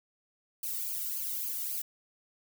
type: noise with flanger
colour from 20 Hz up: violet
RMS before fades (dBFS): -35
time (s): 0.63-1.82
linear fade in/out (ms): 5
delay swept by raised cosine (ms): 0.53 to 1.24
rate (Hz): 3.6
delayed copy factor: -0.8
effects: none